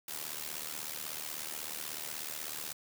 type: noise with amplitude modulation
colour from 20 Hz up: white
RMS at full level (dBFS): -37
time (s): 0.08-2.73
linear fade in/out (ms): 5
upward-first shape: sine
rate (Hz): 76.3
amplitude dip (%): 80
effects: high-pass 100 Hz 12 dB/octave

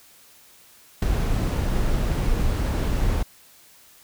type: noise with ADSR envelope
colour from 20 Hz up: brown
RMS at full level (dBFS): -17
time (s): 1.02-3.23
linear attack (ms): 5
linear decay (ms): 11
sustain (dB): -5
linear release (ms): 6
effects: white hiss -52 dBFS RMS until 4.03 s

